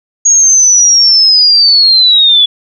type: linear sweep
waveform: sine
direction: down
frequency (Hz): 6645 to 3394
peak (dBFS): -3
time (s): 0.25-2.46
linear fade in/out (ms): 10
effects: none

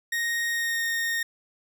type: tone with pitch glide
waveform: 40% pulse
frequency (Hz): 1864.7 to 1847.5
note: A#6 to A#6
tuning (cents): 0 to -16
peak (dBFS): -24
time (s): 0.12-1.23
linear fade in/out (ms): 5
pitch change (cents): -16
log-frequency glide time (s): 0.5-0.83
effects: none

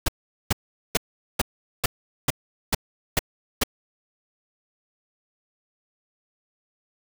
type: noise bursts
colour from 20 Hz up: pink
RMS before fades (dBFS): -20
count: 9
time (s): 0.06-3.636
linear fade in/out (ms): 5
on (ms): 24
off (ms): 420
effects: none

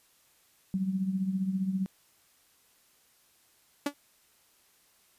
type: tone with tremolo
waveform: sine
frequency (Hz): 190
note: F#3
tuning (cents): +46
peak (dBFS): -24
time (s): 0.74-1.86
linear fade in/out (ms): 0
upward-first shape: triangle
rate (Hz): 15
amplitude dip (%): 70
type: tone with exponential decay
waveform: sawtooth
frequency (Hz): 287.1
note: D4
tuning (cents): -39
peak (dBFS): -20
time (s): 3.86-3.94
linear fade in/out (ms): 5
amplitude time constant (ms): 16
effects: white hiss -65 dBFS RMS until 5.18 s + resampled to 32000 Hz

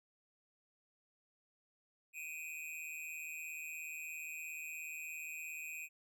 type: tone with amplitude modulation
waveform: square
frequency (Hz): 2489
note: D#7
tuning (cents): 0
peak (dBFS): -40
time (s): 2.13-5.89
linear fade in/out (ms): 50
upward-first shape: sine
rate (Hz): 157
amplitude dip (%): 90
effects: none

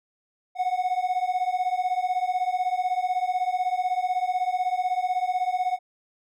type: beating tone pair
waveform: triangle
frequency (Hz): 726 / 742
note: F#5 / F#5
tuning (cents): -33 / +5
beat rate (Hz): 16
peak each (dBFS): -24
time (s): 0.55-5.79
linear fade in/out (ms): 50
effects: none

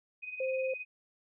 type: tone with tremolo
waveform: sine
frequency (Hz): 2501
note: D#7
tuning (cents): +8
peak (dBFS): -36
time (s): 0.22-0.85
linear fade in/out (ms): 20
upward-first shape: sine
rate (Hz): 19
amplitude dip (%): 65
type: tone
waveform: sine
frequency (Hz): 523.3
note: C5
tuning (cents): 0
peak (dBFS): -30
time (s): 0.4-0.74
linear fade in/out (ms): 5
effects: none

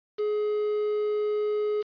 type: tone with quantisation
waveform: triangle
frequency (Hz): 420.9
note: G#4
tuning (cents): +23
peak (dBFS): -22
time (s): 0.18-1.83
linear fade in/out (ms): 20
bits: 7
effects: resampled to 11025 Hz

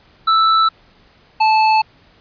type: tone pair in turn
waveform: square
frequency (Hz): 1318.5 / 873.7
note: E6 / A5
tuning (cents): 0 / -12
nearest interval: perfect fifth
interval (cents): 712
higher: first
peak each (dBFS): -11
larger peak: neither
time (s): 0.27-0.69 / 1.4-1.82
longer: neither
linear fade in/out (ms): 10
effects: pink hiss -51 dBFS RMS until 2.2 s + resampled to 11025 Hz

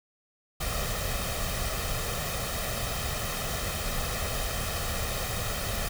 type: noise with comb filter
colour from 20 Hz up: pink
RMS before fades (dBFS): -31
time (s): 0.6-5.89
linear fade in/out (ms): 10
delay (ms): 1.6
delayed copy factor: +0.65
effects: none

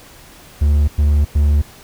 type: tone bursts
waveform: triangle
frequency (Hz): 73.42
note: D2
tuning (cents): 0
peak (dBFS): -8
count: 3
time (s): 0.61-1.62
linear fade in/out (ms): 10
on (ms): 270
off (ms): 100
effects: pink hiss -42 dBFS RMS until 1.83 s

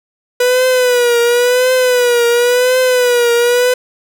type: tone with vibrato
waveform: 45% pulse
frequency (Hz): 491.9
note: B4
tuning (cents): -7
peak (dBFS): -9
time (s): 0.4-3.74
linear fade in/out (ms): 5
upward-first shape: triangle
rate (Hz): 0.94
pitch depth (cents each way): 79
effects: none

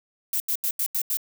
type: noise bursts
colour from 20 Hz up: violet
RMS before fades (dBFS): -25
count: 6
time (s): 0.33-1.171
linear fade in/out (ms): 2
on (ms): 71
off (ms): 83
effects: none

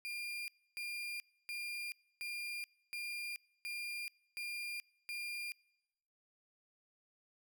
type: tone bursts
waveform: 35% pulse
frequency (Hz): 2405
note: D7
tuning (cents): +41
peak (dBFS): -38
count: 8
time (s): 0.05-5.52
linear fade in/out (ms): 0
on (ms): 430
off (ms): 290
effects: noise-tail reverb RT60 1.0 s tail -26 dB re dry

